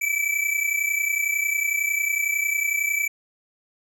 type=tone pair together; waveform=square; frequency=2295 / 2326 Hz; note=D7 / D7; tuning=-40 / -17 cents; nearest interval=unison; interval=23 cents; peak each=-25 dBFS; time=0.01-3.08 s; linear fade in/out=10 ms; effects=none